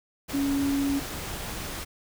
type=tone in noise; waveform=sine; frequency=278.9 Hz; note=C#4; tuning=11 cents sharp; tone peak=-23 dBFS; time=0.33-1 s; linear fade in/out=20 ms; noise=pink; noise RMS=-35 dBFS; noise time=0.28-1.85 s; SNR=+9 dB; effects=none